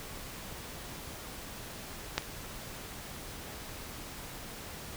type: clicks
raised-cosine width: 0.2 ms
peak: -10 / -29 dBFS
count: 2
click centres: 2.18 / 2.222 s
effects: pink hiss -44 dBFS RMS until 4.96 s